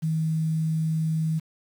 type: tone with quantisation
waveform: sine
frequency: 159.2 Hz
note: D#3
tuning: 40 cents sharp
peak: -22 dBFS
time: 0.02-1.4 s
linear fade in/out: 20 ms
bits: 8
effects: none